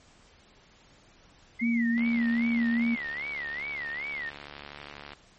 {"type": "tone with vibrato", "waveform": "sine", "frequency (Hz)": 2038, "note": "C7", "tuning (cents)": -46, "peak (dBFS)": -32, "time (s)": [1.59, 4.3], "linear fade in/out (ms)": 10, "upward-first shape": "sine", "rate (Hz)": 2.5, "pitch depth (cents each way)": 200}
{"type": "tone", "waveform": "sine", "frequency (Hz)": 233.6, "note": "A#3", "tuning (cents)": 4, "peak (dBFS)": -23, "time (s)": [1.61, 2.96], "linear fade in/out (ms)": 20}
{"type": "click train", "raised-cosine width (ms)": 0.3, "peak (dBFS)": -25, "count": 229, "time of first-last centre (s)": [1.98, 5.134], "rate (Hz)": 72.3}
{"effects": ["pink hiss -58 dBFS RMS until 5.38 s", "MP3 32 kbps"]}